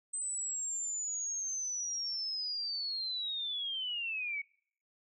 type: linear sweep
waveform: sine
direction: down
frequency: 8200 to 2217 Hz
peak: -34 dBFS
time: 0.13-4.42 s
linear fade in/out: 10 ms
effects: noise-tail reverb RT60 0.6 s tail -25 dB re dry